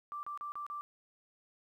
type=tone bursts; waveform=sine; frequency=1174.7 Hz; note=D6; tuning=in tune; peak=-38 dBFS; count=5; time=0.12-0.81 s; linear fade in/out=0 ms; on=110 ms; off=35 ms; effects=12-bit